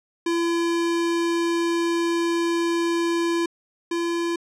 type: tone pair in turn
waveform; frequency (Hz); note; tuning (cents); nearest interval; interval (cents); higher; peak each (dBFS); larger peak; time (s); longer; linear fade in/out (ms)
square; 338.5 / 339.9; E4 / F4; +46 / -47; unison; 7; second; -21 / -23; first; 0.26-3.46 / 3.91-4.36; first; 5
effects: low-pass 8000 Hz 12 dB/octave